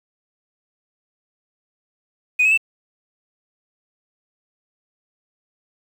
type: tone with pitch steps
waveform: sine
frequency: 2486 / 2571 / 2658 Hz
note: D#7 / E7 / E7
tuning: -2 / -44 / +14 cents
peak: -11 dBFS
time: 2.39-2.576 s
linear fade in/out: 10 ms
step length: 62 ms
effects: tanh soft clip ceiling -10 dBFS + 7-bit